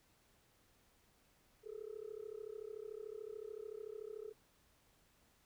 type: tone with amplitude modulation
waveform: sine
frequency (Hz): 430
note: A4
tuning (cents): -40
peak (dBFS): -40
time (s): 1.63-4.34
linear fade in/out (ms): 50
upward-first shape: sine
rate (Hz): 33.6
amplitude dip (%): 100
effects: tanh soft clip ceiling -39 dBFS + pink hiss -72 dBFS RMS until 5.45 s